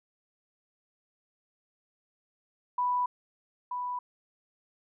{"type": "tone pair in turn", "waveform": "sine", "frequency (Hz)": [987.8, 987.8], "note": ["B5", "B5"], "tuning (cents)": [0, 0], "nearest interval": "unison", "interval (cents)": 0, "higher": "neither", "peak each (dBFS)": [-25, -31], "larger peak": "first", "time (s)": [[2.78, 3.06], [3.71, 3.99]], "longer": "neither", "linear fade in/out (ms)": 5, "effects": []}